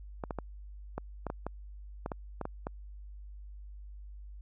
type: clicks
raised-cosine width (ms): 1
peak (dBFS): -21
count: 12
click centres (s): 0.238 / 0.308 / 0.387 / 0.98 / 1.267 / 1.301 / 1.466 / 2.061 / 2.118 / 2.413 / 2.454 / 2.669
effects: added 50 Hz sine -44 dBFS peak until 4.41 s